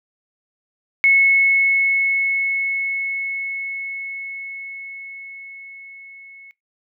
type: tone with level ramp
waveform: sine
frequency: 2194 Hz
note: C#7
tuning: 18 cents flat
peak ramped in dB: -10 to -40 dBFS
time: 1.04-6.51 s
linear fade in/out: 0 ms
effects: noise-tail reverb RT60 0.2 s tail -22 dB re dry